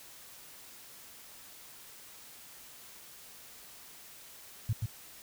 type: tone with echo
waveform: sine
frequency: 110 Hz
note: A2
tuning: in tune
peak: -26 dBFS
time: 4.69-4.73 s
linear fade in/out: 5 ms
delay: 130 ms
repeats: 1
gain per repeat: -3 dB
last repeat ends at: 4.86 s
effects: white hiss -52 dBFS RMS until 5.22 s